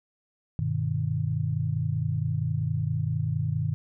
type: chord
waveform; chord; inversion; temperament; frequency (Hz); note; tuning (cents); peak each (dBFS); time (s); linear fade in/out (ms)
sine; G augmented; none; just; 98 / 122.5 / 153.12; G2 / B2 / D#3; 0 / -14 / -27; -30 / -29 / -28; 0.59-3.74; 0
effects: none